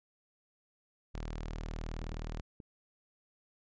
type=tone; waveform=sawtooth; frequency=39.36 Hz; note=D#1; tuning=21 cents sharp; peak=-34 dBFS; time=1.14-2.41 s; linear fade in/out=10 ms
type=clicks; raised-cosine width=3 ms; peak=-35 dBFS; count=3; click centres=2.028 / 2.127 / 2.602 s
effects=resampled to 16000 Hz